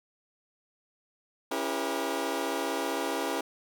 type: chord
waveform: 20% pulse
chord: C# diminished seventh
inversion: none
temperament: just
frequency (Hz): 277.2 / 332.6 / 399.1 / 479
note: C#4 / E4 / G4 / Bb4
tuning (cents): 0 / +16 / +31 / +47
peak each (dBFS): -30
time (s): 1.51-3.41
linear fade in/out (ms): 5
effects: none